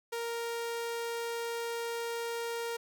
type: tone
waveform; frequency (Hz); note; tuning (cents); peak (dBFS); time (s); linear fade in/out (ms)
sawtooth; 466.2; A#4; 0; -30; 0.12-2.77; 10
effects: none